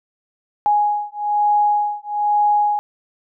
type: beating tone pair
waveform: sine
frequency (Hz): 830.6 / 831.7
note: G#5 / G#5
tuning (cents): 0 / +2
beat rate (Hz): 1.1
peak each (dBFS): -18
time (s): 0.66-2.79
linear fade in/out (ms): 0
effects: none